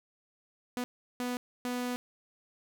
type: tone bursts at uneven times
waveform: sawtooth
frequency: 246.9 Hz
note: B3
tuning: in tune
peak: -28 dBFS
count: 3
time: 0.77-0.84 / 1.2-1.37 / 1.65-1.96 s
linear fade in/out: 0 ms
effects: none